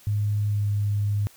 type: tone with pitch glide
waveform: sine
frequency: 103.83 to 102.7 Hz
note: G#2 to G#2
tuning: 0 to -19 cents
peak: -21 dBFS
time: 0.07-1.27 s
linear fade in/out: 0 ms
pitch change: -19 cents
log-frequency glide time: 0.48-0.64 s
effects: white hiss -53 dBFS RMS until 1.36 s